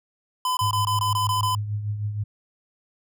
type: tone bursts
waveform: square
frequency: 1011 Hz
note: B5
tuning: 40 cents sharp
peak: -22 dBFS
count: 8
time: 0.45-1.55 s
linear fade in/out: 2 ms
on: 120 ms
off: 20 ms
type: tone with tremolo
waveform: sine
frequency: 104.5 Hz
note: G#2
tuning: 11 cents sharp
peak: -22 dBFS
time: 0.61-2.24 s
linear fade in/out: 10 ms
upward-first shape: triangle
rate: 6.4 Hz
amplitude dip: 60%
effects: none